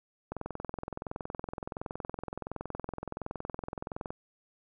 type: click train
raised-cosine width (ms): 1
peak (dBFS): -22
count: 82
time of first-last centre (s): 0.32-4.105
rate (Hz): 21.4
effects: none